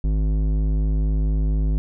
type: tone with low-pass filter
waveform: square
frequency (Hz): 52.1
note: G#1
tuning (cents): +6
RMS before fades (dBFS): -20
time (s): 0.04-1.78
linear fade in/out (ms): 0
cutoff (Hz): 250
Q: 0.76
effects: none